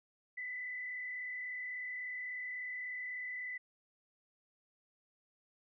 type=tone with frequency modulation; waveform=sine; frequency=2000 Hz; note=B6; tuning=21 cents sharp; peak=-39 dBFS; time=0.37-3.58 s; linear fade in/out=10 ms; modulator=36.4 Hz; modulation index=0.87; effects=none